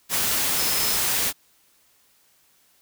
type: tone in noise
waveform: sine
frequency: 5170 Hz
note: E8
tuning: 34 cents flat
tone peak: -30 dBFS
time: 0.55-1 s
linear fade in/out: 50 ms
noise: white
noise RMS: -23 dBFS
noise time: 0.09-1.33 s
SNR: -10 dB
effects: white hiss -61 dBFS RMS until 2.81 s